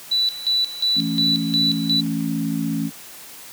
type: tone with tremolo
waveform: sine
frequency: 3961 Hz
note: B7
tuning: 4 cents sharp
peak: -16 dBFS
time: 0.11-2.01 s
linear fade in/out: 10 ms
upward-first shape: square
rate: 2.8 Hz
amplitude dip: 80%
type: chord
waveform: sine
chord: A major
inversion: second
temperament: equal with one note detuned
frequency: 165.86 / 220 / 277.2 Hz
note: E3 / A3 / C#4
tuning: +11 / 0 / 0 cents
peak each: -25 / -25 / -24 dBFS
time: 0.95-2.91 s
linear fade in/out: 50 ms
type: clicks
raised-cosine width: 0.2 ms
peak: -25 dBFS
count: 3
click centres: 0.961 / 2.064 / 2.208 s
effects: white hiss -40 dBFS RMS until 3.52 s + high-pass 100 Hz 12 dB/octave